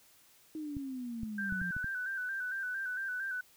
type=exponential sweep; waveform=sine; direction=down; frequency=316.5 to 174 Hz; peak=-37 dBFS; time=0.55-1.71 s; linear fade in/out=2 ms
type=clicks; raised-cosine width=5 ms; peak=-29 dBFS; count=6; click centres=0.768 / 1.233 / 1.524 / 1.616 / 1.766 / 1.844 s
type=tone with vibrato; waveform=sine; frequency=1535 Hz; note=G6; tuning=37 cents flat; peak=-34 dBFS; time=1.38-3.41 s; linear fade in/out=5 ms; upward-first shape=square; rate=4.4 Hz; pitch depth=48 cents each way
effects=white hiss -63 dBFS RMS until 3.56 s